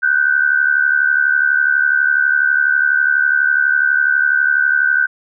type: tone pair together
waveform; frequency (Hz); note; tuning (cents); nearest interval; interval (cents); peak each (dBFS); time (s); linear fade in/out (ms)
sine; 1475 / 1547.1; F#6 / G6; -6 / -23; minor second; 83; -14; 0.02-5.07; 20
effects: none